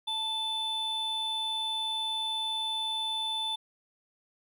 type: tone pair together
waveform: triangle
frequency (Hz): 880 / 3517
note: A5 / A7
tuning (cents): 0 / -1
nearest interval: 2 octaves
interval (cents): 2399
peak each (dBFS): -35 / -29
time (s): 0.07-3.56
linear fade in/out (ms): 10
effects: none